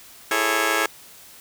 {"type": "chord", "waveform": "10% pulse", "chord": "A major seventh", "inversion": "second", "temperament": "just", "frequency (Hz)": [330, 412.5, 440, 550], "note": ["E4", "G#4", "A4", "C#5"], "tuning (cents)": [2, -12, 0, -14], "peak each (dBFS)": -18, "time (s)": [0.31, 0.86], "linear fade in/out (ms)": 2, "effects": ["white hiss -46 dBFS RMS until 1.4 s"]}